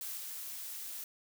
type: noise with level steps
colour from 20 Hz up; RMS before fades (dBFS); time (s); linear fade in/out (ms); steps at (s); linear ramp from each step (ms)
blue; -41 / -43; 0.01-1.04; 2; 0.17; 2
effects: none